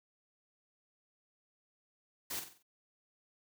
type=noise with echo; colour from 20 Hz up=white; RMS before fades=-39 dBFS; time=2.3-2.4 s; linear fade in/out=10 ms; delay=46 ms; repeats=5; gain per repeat=-7 dB; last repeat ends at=2.63 s; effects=none